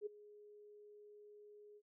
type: tone with ADSR envelope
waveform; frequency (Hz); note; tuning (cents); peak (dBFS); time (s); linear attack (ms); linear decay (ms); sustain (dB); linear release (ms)
sine; 416.7; G#4; +6; -38; 0.01-1.82; 52; 12; -19; 54
effects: none